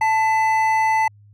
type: tone pair together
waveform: triangle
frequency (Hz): 880 / 2010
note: A5 / B6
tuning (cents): 0 / +30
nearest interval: octave + major second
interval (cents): 1430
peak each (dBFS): -14 / -21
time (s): 0.01-1.08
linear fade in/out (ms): 5
effects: added 103 Hz sine -46 dBFS peak until 1.33 s